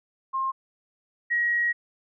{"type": "tone pair in turn", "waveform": "sine", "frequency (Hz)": [1064, 1899.3], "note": ["C6", "A#6"], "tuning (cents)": [29, 32], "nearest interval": "minor seventh", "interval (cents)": 1003, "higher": "second", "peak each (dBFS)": [-24, -21], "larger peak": "second", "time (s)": [[0.33, 0.52], [1.3, 1.73]], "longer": "second", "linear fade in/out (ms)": 20, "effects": []}